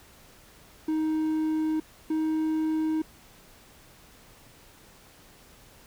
triangle tone pair in turn, 313.2 / 314.6 Hz, D#4 / D#4, +11 / +19 cents, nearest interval unison, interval 8 cents, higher second, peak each -22 dBFS, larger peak neither, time 0.88-1.8 / 2.1-3.02 s, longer neither, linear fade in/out 5 ms, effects pink hiss -54 dBFS RMS until 5.86 s

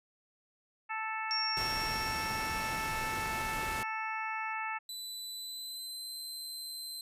harmonic tone, 440 Hz, A4, in tune, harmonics 2 / 3 / 4 / 5 / 6, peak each -38 / -40 / -41 / -42 / -43 dBFS, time 0.89-4.79 s, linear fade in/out 20 ms
sine tone with exponential decay, 5520 Hz, F8, 21 cents flat, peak -30 dBFS, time 1.31-4.53 s, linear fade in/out 0 ms, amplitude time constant 700 ms
pink noise, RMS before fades -40 dBFS, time 1.57-3.83 s, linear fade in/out 0 ms
sawtooth tone with pitch glide, 3992 to 4088 Hz, B7 to C8, +18 to -41 cents, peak -37 dBFS, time 4.89-7.01 s, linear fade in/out 2 ms, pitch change +41 cents, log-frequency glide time 5.34-6.15 s
effects resampled to 32000 Hz

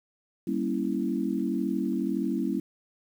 sine chord, G diminished seventh, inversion none, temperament equal with one note detuned, 196 / 235.4 / 277.2 / 329.6 Hz, G3 / Bb3 / Db4 / Fb4, 0 / +17 / 0 / 0 cents, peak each -31 dBFS, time 0.47-2.6 s, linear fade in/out 5 ms, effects 9-bit

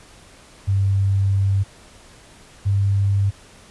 sine tone pair in turn, 98 / 99.25 Hz, G2 / G2, 0 / +22 cents, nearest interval unison, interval 22 cents, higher second, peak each -15 dBFS, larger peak neither, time 0.67-1.64 / 2.65-3.31 s, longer first, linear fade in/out 20 ms, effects pink hiss -47 dBFS RMS until 3.7 s + resampled to 24000 Hz

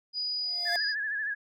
sine tone, 4929 Hz, D#8, 17 cents flat, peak -29 dBFS, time 0.13-0.95 s, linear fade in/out 50 ms
square tone with exponential growth, 696 Hz, F5, 6 cents flat, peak -29 dBFS, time 0.38-0.76 s, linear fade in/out 1 ms, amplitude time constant 81 ms
sine tone with vibrato, 1700 Hz, G#6, 40 cents sharp, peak -29 dBFS, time 0.65-1.35 s, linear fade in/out 20 ms, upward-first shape sine, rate 13 Hz, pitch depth 69 cents each way
effects none

